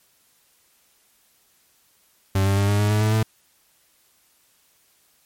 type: tone with pitch steps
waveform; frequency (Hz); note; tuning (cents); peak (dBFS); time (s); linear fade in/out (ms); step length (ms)
40% pulse; 96.6 / 98.4 / 100.24 / 102.11 / 104.01 / 105.95 / 107.93 / 109.94; G2 / G2 / G2 / G#2 / G#2 / G#2 / A2 / A2; -25 / +7 / +39 / -29 / +3 / +35 / -33 / -1; -16; 2.35-3.23; 5; 110
effects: white hiss -61 dBFS RMS until 5.25 s + MP3 64 kbps